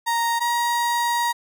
35% pulse tone pair in turn, 932.3 / 948 Hz, A#5 / A#5, 0 / +29 cents, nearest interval unison, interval 29 cents, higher second, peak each -18 dBFS, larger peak neither, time 0.06-0.4 / 0.4-1.33 s, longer second, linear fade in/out 20 ms, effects none

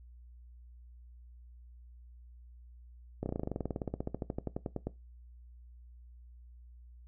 slowing click train, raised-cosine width 2 ms, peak -21 dBFS, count 28, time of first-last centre 3.23-4.87 s, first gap 30 ms, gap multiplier 1.05, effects noise-tail reverb RT60 0.2 s tail -18 dB re dry + added 60 Hz sine -51 dBFS peak until 7.07 s

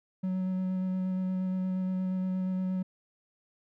triangle tone with vibrato, 186 Hz, F#3, 9 cents sharp, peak -26 dBFS, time 0.23-2.83 s, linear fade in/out 10 ms, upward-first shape square, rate 8.5 Hz, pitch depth 9 cents each way, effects none

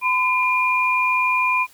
sine tone pair together, 1013 / 2409 Hz, B5 / D7, +44 / +43 cents, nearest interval octave + minor third, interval 1499 cents, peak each -19 dBFS, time 0.01-1.67 s, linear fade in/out 50 ms, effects white hiss -51 dBFS RMS until 1.73 s + Opus 32 kbps

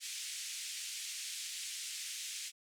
white band-pass noise, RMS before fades -43 dBFS, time 0-2.52 s, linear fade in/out 50 ms, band 2200 to 8800 Hz, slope 24 dB/octave, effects none

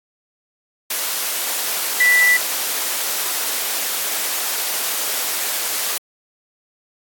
sine tone in noise, 1975.5 Hz, B6, in tune, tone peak -11 dBFS, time 2-2.37 s, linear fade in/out 5 ms, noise white, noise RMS -22 dBFS, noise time 0.9-5.98 s, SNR +8 dB, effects high-pass 400 Hz 12 dB/octave + AAC 64 kbps

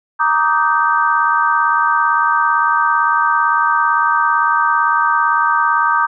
sine chord, Eb major seventh, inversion second, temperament just, 933.4 / 1166.7 / 1244.5 / 1555.6 Hz, Bb5 / D6 / Eb6 / G6, +2 / -12 / 0 / -14 cents, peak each -17 dBFS, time 0.19-6.07 s, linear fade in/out 20 ms, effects none

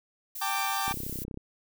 violet noise, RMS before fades -38 dBFS, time 0.35-1.24 s, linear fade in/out 5 ms
sawtooth chord, G suspended second, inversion none, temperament equal with one note detuned, 784 / 897.5 / 1174.7 Hz, G5 / A5 / D6, 0 / +34 / 0 cents, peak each -28 / -31 / -28 dBFS, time 0.41-0.93 s, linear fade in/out 10 ms
click train, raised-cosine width 3 ms, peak -25 dBFS, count 17, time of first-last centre 0.88-1.374 s, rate 32.4 Hz
effects none

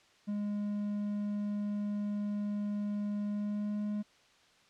triangle tone with pitch glide, 206.2 to 208.4 Hz, G#3 to G#3, -12 to +6 cents, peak -30 dBFS, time 0.27-4.03 s, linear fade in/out 20 ms, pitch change +18 cents, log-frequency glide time 3.25-3.81 s, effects white hiss -64 dBFS RMS until 4.69 s + low-pass 5000 Hz 12 dB/octave

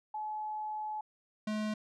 sine / square tone pair in turn, 855 / 213.8 Hz, A5 / A3, -50 / -49 cents, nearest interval 2 octaves, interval 2399 cents, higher first, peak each -35 / -33 dBFS, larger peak second, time 0.14-1.01 / 1.47-1.74 s, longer first, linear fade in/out 5 ms, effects low-pass 6000 Hz 12 dB/octave

